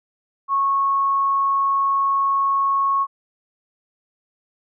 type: tone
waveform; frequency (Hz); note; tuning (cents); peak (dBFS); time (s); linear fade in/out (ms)
sine; 1100; C#6; -14; -16; 0.48-3.07; 50
effects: none